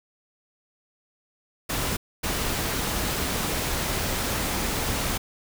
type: noise bursts at uneven times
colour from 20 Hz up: pink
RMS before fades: -27 dBFS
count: 2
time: 1.69-1.97 / 2.23-5.18 s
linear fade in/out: 10 ms
effects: none